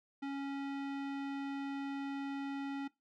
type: tone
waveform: square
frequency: 277.2 Hz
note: C#4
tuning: in tune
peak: -38 dBFS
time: 0.22-2.88 s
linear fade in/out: 10 ms
effects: noise-tail reverb RT60 0.2 s tail -19 dB re dry + low-pass 3000 Hz 12 dB/octave